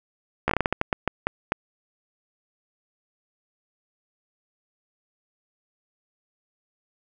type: slowing click train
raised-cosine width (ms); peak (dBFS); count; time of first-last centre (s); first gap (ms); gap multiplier
0.5; -6; 13; 0.48-1.521; 14; 1.3
effects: none